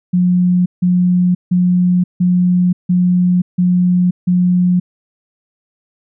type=tone bursts; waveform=sine; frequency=179.4 Hz; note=F3; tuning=47 cents sharp; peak=-9 dBFS; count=7; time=0.13-4.8 s; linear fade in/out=10 ms; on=530 ms; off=160 ms; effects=none